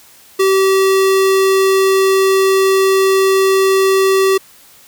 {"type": "tone", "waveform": "square", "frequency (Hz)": 384.9, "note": "G4", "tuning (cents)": -32, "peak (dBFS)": -10, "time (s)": [0.39, 4.38], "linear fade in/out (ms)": 10, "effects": ["white hiss -44 dBFS RMS until 4.87 s"]}